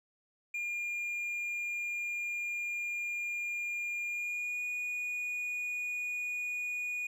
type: tone with pitch glide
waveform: triangle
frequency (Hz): 2412 to 2456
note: D7 to D#7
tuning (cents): +46 to -23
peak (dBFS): -32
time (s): 0.54-7.07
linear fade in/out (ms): 5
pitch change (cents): +31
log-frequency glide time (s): 4.07-4.63
effects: none